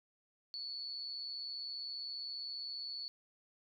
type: tone with amplitude modulation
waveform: sine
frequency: 4435 Hz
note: C#8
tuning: in tune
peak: -37 dBFS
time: 0.54-3.08 s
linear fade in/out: 0 ms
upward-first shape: sine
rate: 140 Hz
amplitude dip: 75%
effects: none